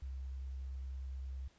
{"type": "tone with vibrato", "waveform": "sine", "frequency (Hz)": 66.1, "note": "C2", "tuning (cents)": 18, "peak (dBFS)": -40, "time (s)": [0.02, 1.48], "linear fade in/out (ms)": 5, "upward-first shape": "sine", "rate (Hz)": 10, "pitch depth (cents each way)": 9, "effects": ["pink hiss -69 dBFS RMS until 1.58 s", "resampled to 16000 Hz"]}